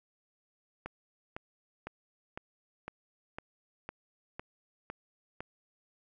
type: click train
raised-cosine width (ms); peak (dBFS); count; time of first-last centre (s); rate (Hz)
0.5; -24; 10; 0.86-5.405; 1.98
effects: none